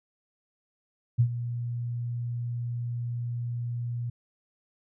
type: tone with ADSR envelope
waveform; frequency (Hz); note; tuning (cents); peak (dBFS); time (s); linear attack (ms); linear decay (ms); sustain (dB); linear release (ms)
sine; 119.7; A#2; +46; -16; 1.18-4.1; 21; 77; -13; 6
effects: none